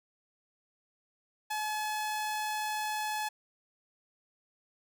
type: tone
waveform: sawtooth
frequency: 854 Hz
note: G#5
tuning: 48 cents sharp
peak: -28 dBFS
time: 1.5-3.29 s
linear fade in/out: 10 ms
effects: none